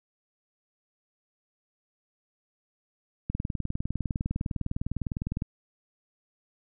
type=click train; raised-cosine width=5 ms; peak=-17 dBFS; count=43; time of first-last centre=3.3-5.421 s; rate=19.8 Hz; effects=none